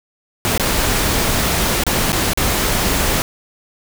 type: noise with dropouts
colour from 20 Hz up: pink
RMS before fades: -17 dBFS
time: 0.45-3.22 s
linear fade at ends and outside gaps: 0 ms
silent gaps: 0.577-0.597 / 1.836-1.866 / 2.12-2.129 / 2.334-2.374 s
effects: none